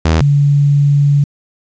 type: tone pair in turn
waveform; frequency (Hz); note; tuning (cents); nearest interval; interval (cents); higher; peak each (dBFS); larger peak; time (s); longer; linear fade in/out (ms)
sawtooth / sine; 80.3 / 143.08; E2 / D3; -45 / -45; minor seventh; 1000; second; -5 / -7; first; 0.05-0.21 / 0.21-1.24; second; 5
effects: resampled to 16000 Hz + 7-bit